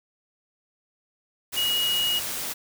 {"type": "tone in noise", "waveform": "sine", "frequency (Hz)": 2892, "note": "F#7", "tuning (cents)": -40, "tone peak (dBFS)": -22, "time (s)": [1.56, 2.2], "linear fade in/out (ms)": 20, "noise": "white", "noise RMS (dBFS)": -31, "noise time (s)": [1.52, 2.54], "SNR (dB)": 6, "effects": []}